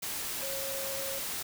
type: tone in noise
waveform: sine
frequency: 544 Hz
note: C#5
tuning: 33 cents flat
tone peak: -38 dBFS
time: 0.42-1.19 s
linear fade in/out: 10 ms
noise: white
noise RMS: -36 dBFS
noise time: 0.02-1.43 s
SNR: -5 dB
effects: none